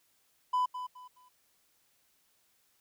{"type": "tone with echo", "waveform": "triangle", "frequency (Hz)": 1000, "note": "B5", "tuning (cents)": 21, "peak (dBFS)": -23, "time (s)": [0.53, 0.66], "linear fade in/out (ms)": 10, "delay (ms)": 210, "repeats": 3, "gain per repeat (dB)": -11, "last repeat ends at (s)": 1.29, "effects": ["tanh soft clip ceiling -20 dBFS", "white hiss -71 dBFS RMS until 2.8 s"]}